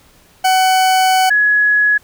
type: tone pair in turn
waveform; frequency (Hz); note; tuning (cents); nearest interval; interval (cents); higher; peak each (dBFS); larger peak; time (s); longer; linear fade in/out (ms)
40% pulse / sine; 750 / 1683.7; F#5 / G#6; +23 / +23; octave + major second; 1400; second; -9; neither; 0.44-1.3 / 1.3-1.98; first; 10
effects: pink hiss -49 dBFS RMS until 2.03 s